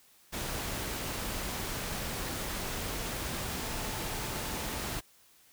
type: tone in noise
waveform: sine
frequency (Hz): 880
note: A5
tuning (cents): 0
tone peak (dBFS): -47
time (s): 3.61-4.79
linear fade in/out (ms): 20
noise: pink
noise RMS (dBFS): -36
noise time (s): 0.32-5.01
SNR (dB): -14
effects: white hiss -62 dBFS RMS until 5.52 s